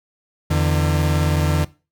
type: tone pair together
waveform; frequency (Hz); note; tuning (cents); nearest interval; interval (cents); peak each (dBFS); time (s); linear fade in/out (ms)
40% pulse; 83.9 / 149.49; E2 / D3; +31 / +31; minor seventh; 1000; -18 / -18; 0.5-1.65; 10
effects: noise-tail reverb RT60 0.3 s tail -19 dB re dry